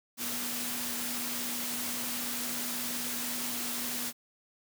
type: tone in noise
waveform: sine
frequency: 242.5 Hz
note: B3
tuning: 31 cents flat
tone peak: -42 dBFS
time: 0.17-4.13 s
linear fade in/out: 50 ms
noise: white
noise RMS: -35 dBFS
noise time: 0.17-4.13 s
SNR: -10 dB
effects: high-pass 100 Hz 12 dB/octave